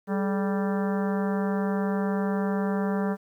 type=harmonic tone with a mistuned harmonic; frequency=196 Hz; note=G3; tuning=in tune; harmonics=1 / 2 / 3 / 4 / 5 / 6 / 7 / 8 / 9; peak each=-25 / -31 / -35 / -37 / -39 / -41 / -42 / -43 / -44 dBFS; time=0.07-3.17 s; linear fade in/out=50 ms; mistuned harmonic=2; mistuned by=+140 cents; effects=10-bit